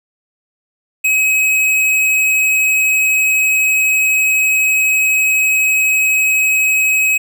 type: tone with tanh clipping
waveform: sine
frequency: 2548 Hz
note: D#7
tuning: 41 cents sharp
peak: -12 dBFS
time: 1.04-7.18 s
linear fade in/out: 10 ms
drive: 17 dB
effects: none